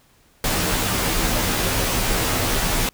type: noise with comb filter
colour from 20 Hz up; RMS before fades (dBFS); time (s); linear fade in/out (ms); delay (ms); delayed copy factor
pink; -21; 0.44-2.89; 2; 14; -0.9
effects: pink hiss -57 dBFS RMS until 2.93 s